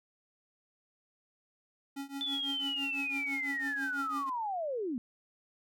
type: tone with tremolo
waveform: square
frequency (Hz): 277.2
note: C#4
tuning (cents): 0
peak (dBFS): -36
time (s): 1.96-4.3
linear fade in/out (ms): 10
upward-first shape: triangle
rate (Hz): 6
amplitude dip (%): 95
type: linear sweep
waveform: sine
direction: down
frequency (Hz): 3518 to 224.6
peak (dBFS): -32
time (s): 2.21-4.98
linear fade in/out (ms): 0
effects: none